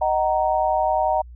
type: chord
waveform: sine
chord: D# minor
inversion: none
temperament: equal with one note detuned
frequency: 622.3 / 753.4 / 932.3 Hz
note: D#5 / F#5 / A#5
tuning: 0 / +31 / 0 cents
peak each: -22 / -21 / -23 dBFS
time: 0.01-1.22 s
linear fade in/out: 10 ms
effects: added 60 Hz sine -38 dBFS peak until 1.35 s